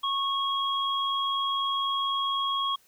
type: tone pair together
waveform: sine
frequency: 1100 / 3296 Hz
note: C#6 / G#7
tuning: -14 / -14 cents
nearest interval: octave + perfect fifth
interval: 1900 cents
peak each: -27 / -29 dBFS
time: 0.03-2.76 s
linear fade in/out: 10 ms
effects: white hiss -62 dBFS RMS until 2.87 s